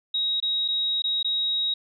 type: tone with dropouts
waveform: sine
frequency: 3800 Hz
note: A#7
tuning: 33 cents sharp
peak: -22 dBFS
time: 0.14-1.74 s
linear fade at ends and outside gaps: 5 ms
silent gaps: 0.402-0.425 / 0.68-0.684 / 1.021-1.04 / 1.229-1.245 s
effects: none